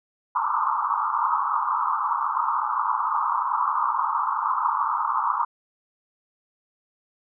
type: band-pass noise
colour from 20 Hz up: pink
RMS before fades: -24 dBFS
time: 0.35-5.45 s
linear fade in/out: 10 ms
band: 880 to 1300 Hz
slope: 96 dB/octave
effects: none